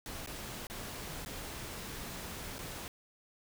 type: noise with dropouts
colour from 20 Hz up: pink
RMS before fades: -43 dBFS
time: 0.06-2.88 s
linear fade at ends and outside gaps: 1 ms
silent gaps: 0.262-0.273 / 0.669-0.699 / 1.25-1.26 / 2.583-2.589 s
effects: none